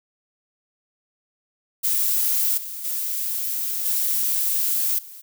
violet noise with level steps, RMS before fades -21 / -33 / -26 / -22 / -41 dBFS, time 1.83-5.22 s, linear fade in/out 20 ms, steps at 2.57 / 2.84 / 3.85 / 4.98 s, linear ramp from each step 10 ms, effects none

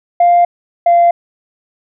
sine tone pair in turn, 698.5 / 690.1 Hz, F5 / F5, 0 / -21 cents, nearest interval unison, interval 21 cents, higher first, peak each -4 dBFS, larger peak neither, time 0.2-0.45 / 0.86-1.11 s, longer neither, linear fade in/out 5 ms, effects tanh soft clip ceiling -3 dBFS

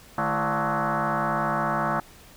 sine tone with frequency modulation, 215.9 Hz, A3, 33 cents flat, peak -22 dBFS, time 0.18-2 s, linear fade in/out 2 ms, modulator 183 Hz, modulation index 7.2, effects pink hiss -50 dBFS RMS until 2.36 s

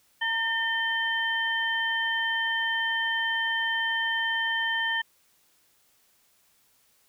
sine tone cluster, 916 / 1809 / 3099 Hz, A#5 / A6 / G7, -31 / +48 / -21 cents, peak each -33 / -26 / -31 dBFS, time 0.21-5.02 s, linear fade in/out 10 ms, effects white hiss -65 dBFS RMS until 7.08 s

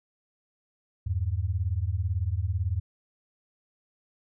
sine beating tone pair, 82.3 / 100.3 Hz, E2 / G2, -2 / +40 cents, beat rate 18 Hz, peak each -28 dBFS, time 1.06-2.8 s, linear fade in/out 10 ms, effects none

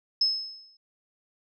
sine tone with exponential decay, 5190 Hz, E8, 28 cents flat, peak -18 dBFS, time 0.21-0.77 s, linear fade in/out 5 ms, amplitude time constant 120 ms, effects none

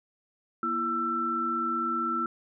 sine tone cluster, 236.6 / 332.4 / 1335 Hz, A#3 / E4 / E6, +26 / +15 / +22 cents, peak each -35 / -35 / -27 dBFS, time 0.63-2.26 s, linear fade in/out 2 ms, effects none

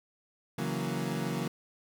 30% pulse chord, F# dominant seventh, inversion second, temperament equal, 138.59 / 164.81 / 185 / 233.1 Hz, C#3 / E3 / F#3 / A#3, 0 / 0 / 0 / 0 cents, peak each -34 dBFS, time 0.58-1.48 s, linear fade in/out 5 ms, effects none

